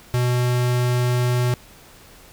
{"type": "tone", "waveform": "square", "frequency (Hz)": 123.47, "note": "B2", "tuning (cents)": 0, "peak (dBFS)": -18, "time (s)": [0.14, 1.54], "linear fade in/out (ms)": 0, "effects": ["pink hiss -47 dBFS RMS until 2.32 s"]}